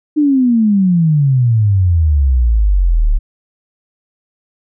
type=exponential sweep; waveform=sine; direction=down; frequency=307.2 to 34.65 Hz; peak=-8 dBFS; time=0.16-3.19 s; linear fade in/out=20 ms; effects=none